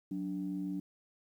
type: tone pair together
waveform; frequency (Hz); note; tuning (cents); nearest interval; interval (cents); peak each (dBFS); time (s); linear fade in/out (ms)
sine; 184.02 / 291.1; F#3 / D4; -9 / -15; minor sixth; 794; -37 / -36; 0.11-0.8; 5
effects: tanh soft clip ceiling -27 dBFS + 11-bit